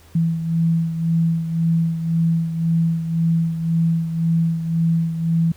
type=beating tone pair; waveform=sine; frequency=164.81 / 166.71 Hz; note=E3 / E3; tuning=0 / +20 cents; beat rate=1.9 Hz; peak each=-17 / -24 dBFS; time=0.15-5.52 s; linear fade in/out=5 ms; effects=added 82 Hz sine -48 dBFS peak until 5.56 s + pink hiss -51 dBFS RMS until 5.56 s